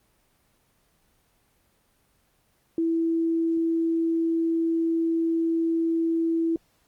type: tone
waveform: sine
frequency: 329.6 Hz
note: E4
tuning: in tune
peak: -21 dBFS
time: 2.78-6.56 s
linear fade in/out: 2 ms
effects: pink hiss -66 dBFS RMS until 6.87 s + Opus 24 kbps